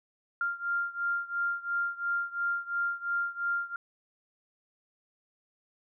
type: beating tone pair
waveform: sine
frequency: 1394 / 1396.9 Hz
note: F6 / F6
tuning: -4 / 0 cents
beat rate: 2.9 Hz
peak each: -31 / -33 dBFS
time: 0.41-3.76 s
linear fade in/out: 2 ms
effects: none